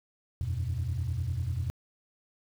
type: chord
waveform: sine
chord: E suspended second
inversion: none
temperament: equal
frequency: 82.41 / 92.5 / 123.47 Hz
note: E2 / F#2 / B2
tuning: 0 / 0 / 0 cents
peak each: -32 dBFS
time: 0.41-1.7 s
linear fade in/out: 0 ms
effects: tanh soft clip ceiling -23 dBFS + 9-bit